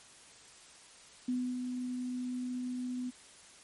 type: tone with ADSR envelope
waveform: sine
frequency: 250 Hz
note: B3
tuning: 21 cents sharp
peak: -29 dBFS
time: 1.28-3.11 s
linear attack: 7 ms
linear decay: 270 ms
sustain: -5 dB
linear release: 21 ms
effects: white hiss -56 dBFS RMS until 3.63 s + MP3 48 kbps

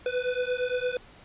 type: beating tone pair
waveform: square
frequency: 493.9 / 502.6 Hz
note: B4 / B4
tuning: 0 / +30 cents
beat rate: 8.7 Hz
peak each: -30 dBFS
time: 0.06-0.97 s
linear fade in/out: 2 ms
effects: pink hiss -52 dBFS RMS until 1.24 s + resampled to 8000 Hz

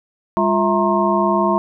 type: tone cluster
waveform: sine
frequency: 202 / 350.1 / 656 / 929 / 1067 Hz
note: G#3 / F4 / E5 / A#5 / C6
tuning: -48 / +4 / -9 / -6 / +34 cents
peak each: -20 dBFS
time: 0.37-1.58 s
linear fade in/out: 0 ms
effects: none

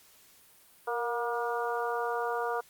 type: harmonic tone with a mistuned harmonic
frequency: 238.6 Hz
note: A#3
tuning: 41 cents sharp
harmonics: 2 / 3 / 4 / 5 / 6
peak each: -33 / -35 / -36 / -37 / -38 dBFS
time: 0.87-2.61 s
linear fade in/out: 10 ms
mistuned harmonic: 2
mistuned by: -28 cents
effects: white hiss -59 dBFS RMS until 2.69 s + Opus 48 kbps

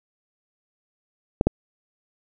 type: clicks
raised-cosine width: 2 ms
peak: -4 dBFS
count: 2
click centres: 1.411 / 1.47 s
effects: none

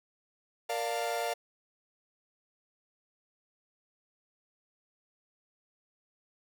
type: chord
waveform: 45% pulse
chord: Bb major seventh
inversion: none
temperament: equal with one note detuned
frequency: 466.2 / 587.3 / 698.5 / 898.5 Hz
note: Bb4 / D5 / F5 / A5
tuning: 0 / 0 / 0 / +36 cents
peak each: -37 / -37 / -34 / -40 dBFS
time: 0.69-1.34 s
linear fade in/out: 10 ms
effects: none

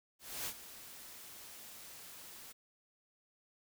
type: noise with ADSR envelope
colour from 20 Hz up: white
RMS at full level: -39 dBFS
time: 0.19-2.53 s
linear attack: 280 ms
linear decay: 61 ms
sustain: -13 dB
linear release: 16 ms
effects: none

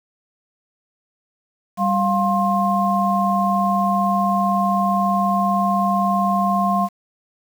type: tone cluster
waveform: sine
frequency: 196.3 / 703 / 1061 Hz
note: G3 / F5 / C6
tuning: +3 / +11 / +24 cents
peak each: -20 dBFS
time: 1.77-6.89 s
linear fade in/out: 50 ms
effects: 7-bit

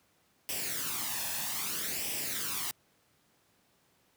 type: noise with flanger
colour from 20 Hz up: white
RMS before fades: -35 dBFS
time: 0.49-2.71 s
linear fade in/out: 0 ms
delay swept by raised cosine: 0.36 to 1.17 ms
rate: 0.62 Hz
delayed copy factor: +0.65
effects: pink hiss -69 dBFS RMS until 4.16 s + high-pass 100 Hz 12 dB/octave

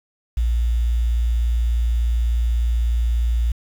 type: tone with quantisation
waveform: sine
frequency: 58.27 Hz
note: A#1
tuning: in tune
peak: -16 dBFS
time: 0.37-3.52 s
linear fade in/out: 5 ms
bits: 7
effects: none

